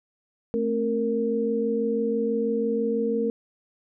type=tone cluster; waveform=sine; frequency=220.9 / 267 / 463.1 Hz; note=A3 / C4 / A#4; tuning=+7 / +35 / -11 cents; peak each=-27 / -31 / -24 dBFS; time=0.54-3.3 s; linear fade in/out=0 ms; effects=none